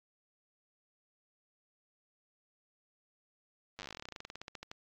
slowing click train, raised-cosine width 0.2 ms, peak -26 dBFS, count 28, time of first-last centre 3.79-4.715 s, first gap 9 ms, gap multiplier 1.09, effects low-pass 7000 Hz 12 dB/octave + AAC 64 kbps

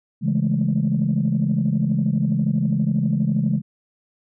sine chord, A major seventh, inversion first, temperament equal with one note detuned, 138.59 / 165.58 / 207.7 / 220 Hz, C#3 / E3 / G#3 / A3, 0 / +8 / 0 / 0 cents, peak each -22 / -22 / -21 / -25 dBFS, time 0.21-3.62 s, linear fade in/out 50 ms, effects tanh soft clip ceiling -10 dBFS

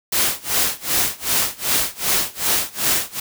white noise with tremolo, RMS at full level -17 dBFS, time 0.12-3.2 s, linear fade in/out 5 ms, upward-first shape sine, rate 2.6 Hz, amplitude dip 95%, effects none

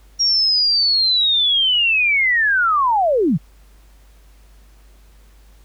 sine linear sweep, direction down, 5630 to 123.47 Hz, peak -13 dBFS, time 0.19-3.38 s, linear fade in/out 20 ms, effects added 50 Hz sine -45 dBFS peak until 5.64 s + pink hiss -56 dBFS RMS until 5.64 s

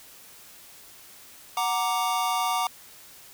square chord, Gb augmented, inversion none, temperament equal, 740 / 932.3 / 1174.7 Hz, Gb5 / Bb5 / D6, 0 / 0 / 0 cents, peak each -29 dBFS, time 1.57-2.67 s, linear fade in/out 2 ms, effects white hiss -49 dBFS RMS until 3.33 s

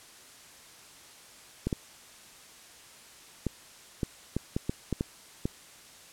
clicks, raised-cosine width 3 ms, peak -15 dBFS, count 10, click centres 1.67 / 1.728 / 3.467 / 4.032 / 4.366 / 4.565 / 4.695 / 4.927 / 5.009 / 5.455 s, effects white hiss -52 dBFS RMS until 6.12 s + low-pass 10000 Hz 12 dB/octave

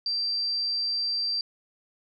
sine tone, 4699 Hz, D8, in tune, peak -25 dBFS, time 0.06-1.41 s, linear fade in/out 2 ms, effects none

